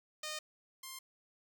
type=tone pair in turn; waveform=5% pulse; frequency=614 / 1054.5 Hz; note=D#5 / C6; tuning=-23 / +13 cents; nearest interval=major sixth; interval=936 cents; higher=second; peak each=-28 / -33 dBFS; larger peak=first; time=0.23-0.39 / 0.83-0.99 s; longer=neither; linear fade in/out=5 ms; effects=none